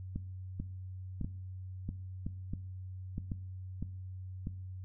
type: two click trains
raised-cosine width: 5 ms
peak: -23 / -23 dBFS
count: 4 / 7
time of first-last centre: 0.16-3.318 / 0.6-4.471 s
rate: 0.95 / 1.55 Hz
effects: noise-tail reverb RT60 0.6 s tail -18 dB re dry + added 93 Hz sine -41 dBFS peak until 4.84 s